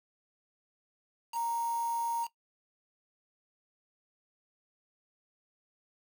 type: tone with quantisation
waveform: sine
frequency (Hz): 932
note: A#5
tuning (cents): -1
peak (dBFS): -30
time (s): 1.32-2.28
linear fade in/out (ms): 50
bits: 7
effects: noise-tail reverb RT60 0.1 s tail -17 dB re dry